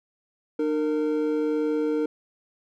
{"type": "tone pair together", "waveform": "triangle", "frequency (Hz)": [302.5, 461], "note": ["D#4", "A#4"], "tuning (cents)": [-49, -19], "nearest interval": "perfect fifth", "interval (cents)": 730, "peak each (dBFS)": -23, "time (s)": [0.59, 2.06], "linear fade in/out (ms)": 5, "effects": []}